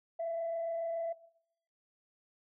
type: tone with frequency modulation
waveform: sine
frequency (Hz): 667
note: E5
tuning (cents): +20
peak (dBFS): -32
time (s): 0.19-1.13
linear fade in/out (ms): 10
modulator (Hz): 27.1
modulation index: 0.34
effects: noise-tail reverb RT60 0.7 s tail -18 dB re dry + tanh soft clip ceiling -29 dBFS